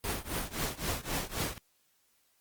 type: noise with tremolo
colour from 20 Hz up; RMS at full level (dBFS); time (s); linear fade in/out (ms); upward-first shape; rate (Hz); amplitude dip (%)
pink; -31; 0.04-1.58; 0; triangle; 3.8; 95
effects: white hiss -71 dBFS RMS until 2.4 s + Opus 32 kbps